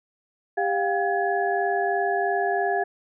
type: tone cluster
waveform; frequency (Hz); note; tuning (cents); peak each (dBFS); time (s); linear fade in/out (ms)
sine; 397.7 / 706 / 789 / 1690; G4 / F5 / G5 / G#6; +25 / +19 / +11 / +30; -26 / -24 / -30 / -29; 0.57-2.84; 10
effects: none